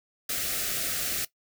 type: band-stop noise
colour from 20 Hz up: white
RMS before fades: -30 dBFS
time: 0.29-1.25 s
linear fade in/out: 5 ms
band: 760 to 1200 Hz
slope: 96 dB/octave
effects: noise-tail reverb RT60 0.1 s tail -17 dB re dry